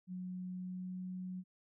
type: tone with pitch glide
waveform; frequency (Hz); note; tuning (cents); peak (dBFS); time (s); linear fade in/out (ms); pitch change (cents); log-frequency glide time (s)
sine; 182.7 to 183.86; F#3 to F#3; -22 to -11; -40; 0.07-1.44; 50; +11; 0.54-1.02
effects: none